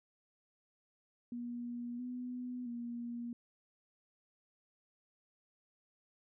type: tone with pitch steps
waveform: sine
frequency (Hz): 240.2 / 248.4 / 237.6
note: B3 / B3 / A#3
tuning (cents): -48 / +10 / +33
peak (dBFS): -39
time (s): 1.32-3.33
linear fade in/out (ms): 2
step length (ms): 670
effects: none